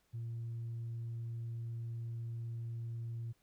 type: tone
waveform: sine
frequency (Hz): 116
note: A#2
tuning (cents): -8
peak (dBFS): -37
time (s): 0.13-3.33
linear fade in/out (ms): 20
effects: tanh soft clip ceiling -36 dBFS + pink hiss -75 dBFS RMS until 3.42 s